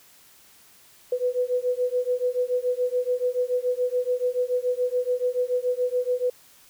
sine beating tone pair, 493.9 / 500.9 Hz, B4 / B4, 0 / +24 cents, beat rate 7 Hz, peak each -25 dBFS, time 1.12-6.3 s, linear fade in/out 5 ms, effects white hiss -54 dBFS RMS until 6.69 s

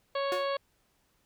harmonic tone, 554.4 Hz, C#5, in tune, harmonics 1 / 2 / 3 / 4 / 5 / 6 / 7 / 8, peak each -30 / -34 / -42 / -45 / -46 / -44 / -50 / -45 dBFS, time 0.15-0.57 s, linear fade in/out 5 ms
sawtooth tone with exponential decay, 360 Hz, F#4, 47 cents flat, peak -26 dBFS, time 0.32-0.53 s, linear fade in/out 1 ms, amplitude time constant 44 ms
effects pink hiss -71 dBFS RMS until 1.25 s

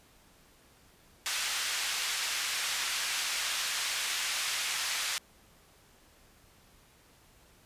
pink band-pass noise, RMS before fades -33 dBFS, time 1.26-5.18 s, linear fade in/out 0 ms, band 1800 to 8300 Hz, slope 12 dB/octave, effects pink hiss -61 dBFS RMS until 7.65 s + resampled to 32000 Hz

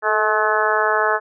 harmonic tone with a mistuned harmonic, 214 Hz, A3, 48 cents flat, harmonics 2 / 3 / 4 / 5 / 6 / 7 / 8, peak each -23 / -23 / -23 / -23 / -23 / -23 / -23 dBFS, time 0.02-1.2 s, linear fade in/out 50 ms, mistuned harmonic 2, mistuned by +29 cents, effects none

